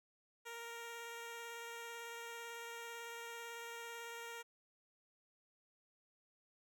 10% pulse tone with vibrato, 466.2 Hz, A#4, in tune, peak -38 dBFS, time 0.45-4.43 s, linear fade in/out 20 ms, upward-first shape sine, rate 18 Hz, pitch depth 11 cents each way, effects none

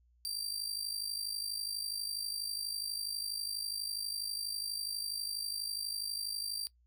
sawtooth tone with amplitude modulation, 4699 Hz, D8, in tune, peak -30 dBFS, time 0.25-6.67 s, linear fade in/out 0 ms, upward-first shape sine, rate 52.2 Hz, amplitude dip 70%, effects noise-tail reverb RT60 0.1 s tail -19 dB re dry + added 60 Hz sine -65 dBFS peak until 6.86 s

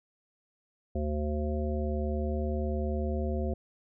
harmonic tone, 75.1 Hz, D2, 39 cents sharp, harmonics 1 / 3 / 5 / 7 / 9, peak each -30 / -35 / -37 / -38 / -40 dBFS, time 0.95-3.54 s, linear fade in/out 5 ms, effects none

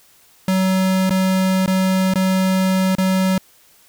square tone with dropouts, 188.3 Hz, F#3, 31 cents sharp, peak -15 dBFS, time 0.48-3.38 s, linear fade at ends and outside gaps 2 ms, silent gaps 1.096-1.106 / 1.661-1.677 / 2.138-2.156 / 2.952-2.983 s, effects white hiss -52 dBFS RMS until 3.88 s

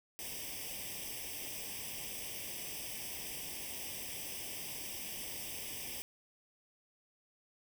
white noise with comb filter, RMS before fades -43 dBFS, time 0.19-6.02 s, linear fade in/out 0 ms, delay 0.36 ms, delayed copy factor +0.95, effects none

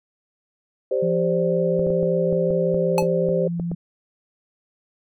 sine chord, G suspended fourth, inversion none, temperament just, 392 / 522.7 / 588 Hz, G4 / C5 / D5, 0 / -2 / +2 cents, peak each -24 / -21 / -27 dBFS, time 0.91-3.48 s, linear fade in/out 5 ms
sine tone with pitch glide, 172.1 to 171.01 Hz, F3 to F3, -25 to -36 cents, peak -23 dBFS, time 1.02-3.75 s, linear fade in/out 10 ms, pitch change -11 cents, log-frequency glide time 1.35-1.97 s
clicks, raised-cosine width 2 ms, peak -17 dBFS, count 11, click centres 1.794 / 1.868 / 1.903 / 2.03 / 2.327 / 2.506 / 2.744 / 3.025 / 3.289 / 3.598 / 3.716 s
square tone with exponential decay, 860 Hz, A5, 40 cents flat, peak -16 dBFS, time 2.98-3.07 s, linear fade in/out 1 ms, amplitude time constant 18 ms
effects none

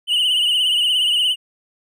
triangle tone with vibrato, 2952 Hz, F#7, 5 cents flat, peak -13 dBFS, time 0.07-1.36 s, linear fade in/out 50 ms, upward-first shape triangle, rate 17 Hz, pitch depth 86 cents each way, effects none

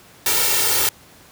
white noise with comb filter, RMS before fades -18 dBFS, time 0.26-0.89 s, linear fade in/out 2 ms, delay 2.2 ms, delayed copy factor +1, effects pink hiss -47 dBFS RMS until 1.31 s + high-pass 80 Hz 12 dB/octave

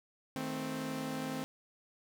sawtooth chord, A diminished, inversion second, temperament equal with one note detuned, 157.19 / 220 / 261.6 Hz, Eb3 / A3 / C4, +18 / 0 / 0 cents, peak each -39 / -39 / -34 dBFS, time 0.36-1.44 s, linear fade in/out 0 ms, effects none

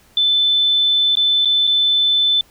sine tone with dropouts, 3520 Hz, A7, in tune, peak -12 dBFS, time 0.17-2.41 s, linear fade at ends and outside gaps 2 ms, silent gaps 1.154-1.17 / 1.449-1.455 / 1.67-1.674 s, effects pink hiss -52 dBFS RMS until 2.5 s

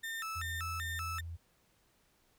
35% pulse tone with vibrato, 1540 Hz, G6, 31 cents flat, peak -36 dBFS, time 0.03-1.21 s, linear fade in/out 10 ms, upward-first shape square, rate 2.6 Hz, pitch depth 280 cents each way
sine tone with pitch glide, 84.4 to 83.87 Hz, E2 to E2, +41 to +30 cents, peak -40 dBFS, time 0.35-1.37 s, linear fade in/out 20 ms, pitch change -11 cents, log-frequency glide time 0.53-0.99 s
effects pink hiss -71 dBFS RMS until 2.38 s

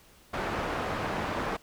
white low-pass noise, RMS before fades -32 dBFS, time 0.33-1.57 s, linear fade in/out 10 ms, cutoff 1200 Hz, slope 12 dB/octave, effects pink hiss -58 dBFS RMS until 1.62 s

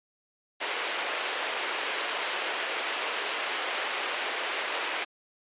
white band-pass noise, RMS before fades -32 dBFS, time 0.6-5.05 s, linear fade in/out 20 ms, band 370 to 3200 Hz, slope 24 dB/octave, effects resampled to 8000 Hz

